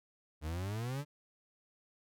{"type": "exponential sweep", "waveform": "40% pulse", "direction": "up", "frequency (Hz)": [73.8, 150.2], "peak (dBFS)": -35, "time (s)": [0.41, 1.05], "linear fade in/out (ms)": 50, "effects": []}